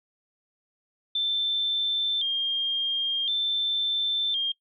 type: tone with vibrato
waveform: sine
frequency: 3376 Hz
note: G#7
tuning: 28 cents sharp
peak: -23 dBFS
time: 1.15-4.52 s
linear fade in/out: 5 ms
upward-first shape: square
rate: 0.47 Hz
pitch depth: 86 cents each way
effects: noise-tail reverb RT60 0.1 s tail -22 dB re dry